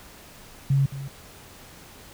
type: tone with echo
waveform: sine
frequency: 137.6 Hz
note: C#3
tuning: 12 cents flat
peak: -17 dBFS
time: 0.7-0.86 s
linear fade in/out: 5 ms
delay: 220 ms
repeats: 1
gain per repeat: -14 dB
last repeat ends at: 1.08 s
effects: pink hiss -47 dBFS RMS until 2.13 s